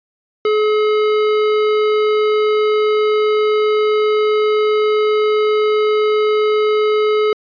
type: tone with tanh clipping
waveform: sine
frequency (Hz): 426.2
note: G#4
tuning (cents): +45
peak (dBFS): -14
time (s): 0.45-7.33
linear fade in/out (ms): 2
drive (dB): 18
effects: resampled to 11025 Hz